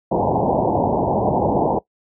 white low-pass noise, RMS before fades -18 dBFS, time 0.11-1.79 s, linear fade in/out 10 ms, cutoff 930 Hz, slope 96 dB/octave, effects noise-tail reverb RT60 0.1 s tail -20 dB re dry + high-pass 80 Hz 12 dB/octave

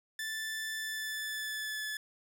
sawtooth tone with pitch glide, 1760 to 1725.8 Hz, A6 to A6, 0 to -34 cents, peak -32 dBFS, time 0.19-1.97 s, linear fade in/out 2 ms, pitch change -34 cents, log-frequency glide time 0.77-1.85 s, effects none

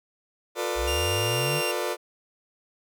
sawtooth chord, B half-diminished seventh, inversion second, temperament just, 355.6 / 444.5 / 493.9 / 592.7 Hz, F4 / A4 / B4 / D5, +31 / +18 / 0 / +16 cents, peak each -28 dBFS, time 0.55-1.97 s, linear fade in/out 50 ms
sine linear sweep, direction up, 51.3 to 155.56 Hz, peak -28 dBFS, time 0.75-1.62 s, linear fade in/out 50 ms
sawtooth tone with pitch glide, 2800 to 2774 Hz, F7 to F7, +4 to -12 cents, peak -25 dBFS, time 0.87-1.72 s, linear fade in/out 10 ms, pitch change -16 cents, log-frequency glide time 1.32-1.5 s
effects none

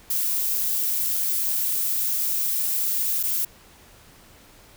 violet noise with dropouts, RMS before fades -24 dBFS, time 0.1-3.45 s, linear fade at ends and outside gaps 5 ms, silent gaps 3.23-3.235 s, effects pink hiss -51 dBFS RMS until 4.76 s

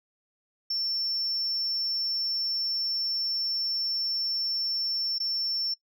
sine tone with dropouts, 5410 Hz, E8, 44 cents sharp, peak -25 dBFS, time 0.7-5.74 s, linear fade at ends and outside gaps 5 ms, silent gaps 5.184-5.2 s, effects noise-tail reverb RT60 0.1 s tail -24 dB re dry + tanh soft clip ceiling -23 dBFS

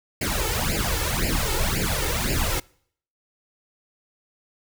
pink noise with flanger, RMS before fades -24 dBFS, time 0.21-2.6 s, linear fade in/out 5 ms, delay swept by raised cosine 0.41 to 2.31 ms, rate 1.9 Hz, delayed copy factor +1, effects noise-tail reverb RT60 0.6 s tail -25 dB re dry

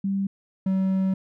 sine / triangle tone pair in turn, 196 / 190.31 Hz, G3 / F#3, 0 / +49 cents, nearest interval minor second, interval 51 cents, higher first, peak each -22 / -18 dBFS, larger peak second, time 0.04-0.27 / 0.66-1.14 s, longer second, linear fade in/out 5 ms, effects none

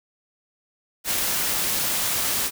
white noise with ADSR envelope, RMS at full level -22 dBFS, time 1.04-2.51 s, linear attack 71 ms, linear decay 5 ms, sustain -2 dB, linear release 49 ms, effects none

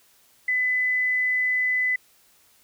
sine tone, 2006 Hz, B6, 26 cents sharp, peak -20 dBFS, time 0.48-1.96 s, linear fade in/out 5 ms, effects white hiss -59 dBFS RMS until 2.63 s

